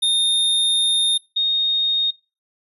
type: tone pair in turn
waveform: square / sine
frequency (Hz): 3658 / 3707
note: A#7 / A#7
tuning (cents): -33 / -10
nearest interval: unison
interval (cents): 23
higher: second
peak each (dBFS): -16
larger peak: neither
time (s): 0.02-1.18 / 1.36-2.11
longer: first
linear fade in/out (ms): 10
effects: noise-tail reverb RT60 0.3 s tail -24 dB re dry + resampled to 32000 Hz